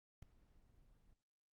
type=noise with ADSR envelope; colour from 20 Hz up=brown; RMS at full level=-45 dBFS; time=0.22-1.14 s; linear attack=5 ms; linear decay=6 ms; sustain=-24 dB; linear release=12 ms; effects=noise-tail reverb RT60 0.5 s tail -24 dB re dry + Opus 48 kbps